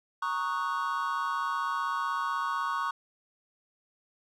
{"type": "chord", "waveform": "triangle", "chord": "D# minor seventh", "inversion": "second", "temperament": "equal", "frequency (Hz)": [932.3, 1108.7, 1244.5, 1480], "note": ["A#5", "C#6", "D#6", "F#6"], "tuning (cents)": [0, 0, 0, 0], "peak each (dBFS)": [-34, -29, -34, -35], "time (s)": [0.22, 2.91], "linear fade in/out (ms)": 5, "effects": []}